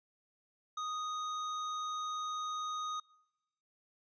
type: tone with hard clipping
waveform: sine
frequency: 1244.5 Hz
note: D#6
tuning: in tune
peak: -38 dBFS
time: 0.77-3 s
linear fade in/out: 5 ms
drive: 16 dB
effects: noise-tail reverb RT60 1.0 s tail -25 dB re dry + resampled to 16000 Hz